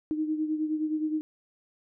sine beating tone pair, 308.4 / 318 Hz, D#4 / D#4, -15 / +38 cents, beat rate 9.6 Hz, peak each -27 / -34 dBFS, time 0.11-1.21 s, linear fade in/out 0 ms, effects none

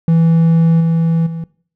triangle tone with level steps, 164.81 Hz, E3, in tune, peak -6 / -9 / -19 dBFS, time 0.08-1.44 s, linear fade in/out 2 ms, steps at 0.8 / 1.26 s, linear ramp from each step 10 ms, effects noise-tail reverb RT60 0.5 s tail -21 dB re dry

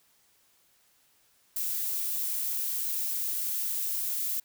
violet noise, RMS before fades -31 dBFS, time 1.56-4.4 s, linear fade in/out 5 ms, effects white hiss -66 dBFS RMS until 4.44 s

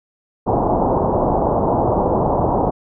white low-pass noise, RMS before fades -17 dBFS, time 0.46-2.71 s, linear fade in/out 20 ms, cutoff 940 Hz, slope 48 dB/octave, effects none

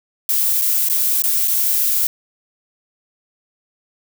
violet noise with dropouts, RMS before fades -17 dBFS, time 0.29-2.07 s, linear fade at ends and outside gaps 1 ms, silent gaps 0.614-0.62 / 0.887-0.898 / 1.221-1.238 / 1.475-1.48 s, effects none

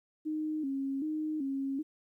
sine tone with vibrato, 290 Hz, D4, 22 cents flat, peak -31 dBFS, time 0.25-1.83 s, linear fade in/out 20 ms, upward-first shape square, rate 1.3 Hz, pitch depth 110 cents each way, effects 12-bit

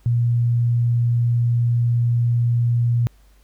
sine tone, 119 Hz, A#2, 36 cents sharp, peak -15 dBFS, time 0.06-3.07 s, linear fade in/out 0 ms, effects added 50 Hz sine -50 dBFS peak until 3.43 s + pink hiss -60 dBFS RMS until 3.43 s

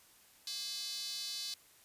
square tone with high-pass filter, 233.1 Hz, A#3, in tune, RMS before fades -41 dBFS, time 0.47-1.54 s, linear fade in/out 2 ms, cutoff 4300 Hz, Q 4.3, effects white hiss -63 dBFS RMS until 1.84 s + resampled to 32000 Hz

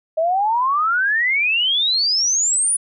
sine exponential sweep, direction up, 624 to 9956 Hz, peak -15 dBFS, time 0.17-2.77 s, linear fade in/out 10 ms, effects none

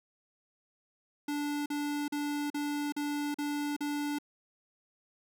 square tone bursts, 291.8 Hz, D4, 11 cents flat, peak -32 dBFS, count 7, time 1.28-4.186 s, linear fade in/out 5 ms, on 380 ms, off 41 ms, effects none

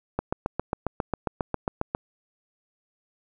click train, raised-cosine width 1 ms, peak -11 dBFS, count 14, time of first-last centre 0.19-1.949 s, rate 7.39 Hz, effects none

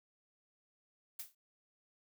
blue noise with exponential decay, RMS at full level -39 dBFS, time 1.19-1.35 s, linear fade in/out 5 ms, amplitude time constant 33 ms, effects none

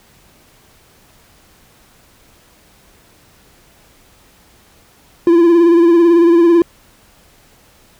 triangle tone with vibrato, 339.8 Hz, F4, 47 cents flat, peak -4 dBFS, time 5.27-6.62 s, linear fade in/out 2 ms, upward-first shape sine, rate 18 Hz, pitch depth 44 cents each way, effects pink hiss -49 dBFS RMS until 7.99 s

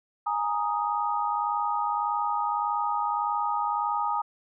sine chord, Ab suspended second, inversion none, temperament equal, 830.6 / 932.3 / 1244.5 Hz, Ab5 / Bb5 / Eb6, 0 / 0 / 0 cents, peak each -29 dBFS, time 0.26-4.22 s, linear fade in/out 10 ms, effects none

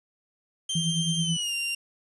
sawtooth tone with pitch glide, 3154 to 2778 Hz, G7 to F7, +10 to -10 cents, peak -24 dBFS, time 0.69-1.75 s, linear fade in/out 5 ms, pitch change -220 cents, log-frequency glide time 1.19-1.54 s
sine tone with tremolo, 164.81 Hz, E3, in tune, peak -23 dBFS, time 0.75-1.37 s, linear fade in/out 5 ms, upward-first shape sine, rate 9.3 Hz, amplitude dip 65%
effects resampled to 24000 Hz + 9-bit

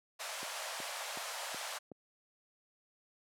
pink high-pass noise, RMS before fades -41 dBFS, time 0.19-1.79 s, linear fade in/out 20 ms, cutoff 560 Hz, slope 48 dB/octave
click train, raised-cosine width 2 ms, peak -32 dBFS, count 5, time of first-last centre 0.43-1.917 s, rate 2.69 Hz
effects high-pass 200 Hz 12 dB/octave + low-pass 11000 Hz 12 dB/octave

